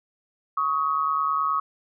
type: tone pair together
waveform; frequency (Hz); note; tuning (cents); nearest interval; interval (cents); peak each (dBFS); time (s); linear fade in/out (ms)
sine; 1114 / 1263.5; C#6 / D#6; +8 / +26; major second; 218; -24; 0.57-1.6; 5
effects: none